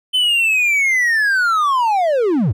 triangle linear sweep, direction down, 3068 to 77.8 Hz, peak -11 dBFS, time 0.13-2.53 s, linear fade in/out 20 ms, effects none

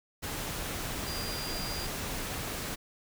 sine tone in noise, 4800 Hz, D8, 37 cents sharp, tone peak -39 dBFS, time 1.06-1.87 s, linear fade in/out 20 ms, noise pink, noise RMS -36 dBFS, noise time 0.22-2.76 s, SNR -6 dB, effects none

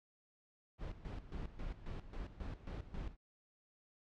brown noise with tremolo, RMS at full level -43 dBFS, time 0.78-3.17 s, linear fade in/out 50 ms, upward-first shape square, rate 3.7 Hz, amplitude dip 75%, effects low-pass 4000 Hz 12 dB/octave

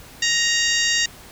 harmonic tone with a mistuned harmonic, 936 Hz, A#5, 7 cents sharp, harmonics 2 / 3 / 4 / 5 / 6 / 7 / 8, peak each -22 / -24 / -25 / -26 / -27 / -27 / -28 dBFS, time 0.22-1.06 s, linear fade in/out 5 ms, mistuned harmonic 8, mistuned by -37 cents, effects pink hiss -43 dBFS RMS until 1.31 s

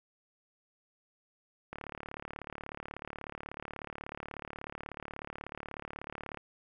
click train, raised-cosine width 0.5 ms, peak -25 dBFS, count 170, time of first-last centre 1.73-6.373 s, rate 36.4 Hz, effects none

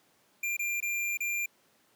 square tone with dropouts, 2386 Hz, D7, 27 cents sharp, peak -30 dBFS, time 0.43-1.46 s, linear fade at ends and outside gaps 5 ms, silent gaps 0.568-0.592 / 0.804-0.825 / 1.173-1.204 s, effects pink hiss -66 dBFS RMS until 1.95 s + high-pass 200 Hz 12 dB/octave

